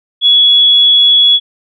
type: tone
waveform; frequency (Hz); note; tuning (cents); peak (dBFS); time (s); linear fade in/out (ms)
sine; 3374; G#7; +27; -4; 0.21-1.4; 50
effects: none